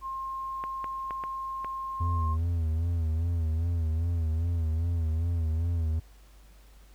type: tone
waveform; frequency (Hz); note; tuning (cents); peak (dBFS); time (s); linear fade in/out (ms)
sine; 1064; C6; +29; -32; 0.01-2.37; 50
type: clicks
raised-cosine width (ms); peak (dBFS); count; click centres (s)
0.5; -23; 5; 0.639 / 0.843 / 1.108 / 1.238 / 1.646
type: tone with vibrato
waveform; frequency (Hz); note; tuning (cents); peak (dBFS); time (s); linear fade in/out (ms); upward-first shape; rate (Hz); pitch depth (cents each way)
triangle; 82.41; E2; 0; -23; 2-6; 10; sine; 2.5; 77
effects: added 50 Hz sine -51 dBFS peak until 6.94 s + pink hiss -61 dBFS RMS until 6.94 s